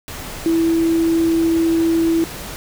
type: tone in noise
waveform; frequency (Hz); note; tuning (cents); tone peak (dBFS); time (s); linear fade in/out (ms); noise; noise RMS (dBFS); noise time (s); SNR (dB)
sine; 329.6; E4; 0; -13; 0.46-2.24; 0; pink; -31; 0.08-2.56; +15
effects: none